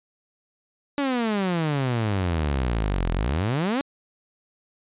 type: exponential two-way sweep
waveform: sawtooth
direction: down then up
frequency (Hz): 290 to 40.57 to 290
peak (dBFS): -18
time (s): 0.98-3.81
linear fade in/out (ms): 0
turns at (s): 3.12
effects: resampled to 8000 Hz